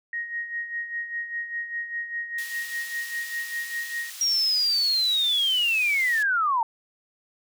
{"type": "tone with tremolo", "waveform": "sine", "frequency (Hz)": 1875, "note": "A#6", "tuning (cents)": 10, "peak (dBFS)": -26, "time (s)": [0.13, 4.1], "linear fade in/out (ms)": 2, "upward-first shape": "sine", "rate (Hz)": 5, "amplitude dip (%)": 65}
{"type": "high-pass noise", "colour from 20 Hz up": "pink", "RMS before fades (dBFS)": -40, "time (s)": [2.38, 6.23], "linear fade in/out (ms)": 5, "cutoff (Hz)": 3000, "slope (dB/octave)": 12}
{"type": "linear sweep", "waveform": "sine", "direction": "down", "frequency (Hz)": [5670, 880], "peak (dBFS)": -20, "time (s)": [4.21, 6.63], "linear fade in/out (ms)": 2}
{"effects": []}